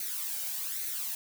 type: noise with flanger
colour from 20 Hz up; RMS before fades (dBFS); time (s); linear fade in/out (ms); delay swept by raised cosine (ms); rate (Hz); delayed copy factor
blue; -35; 0-1.15; 2; 0.47 to 1.34; 1.2; +0.6
effects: none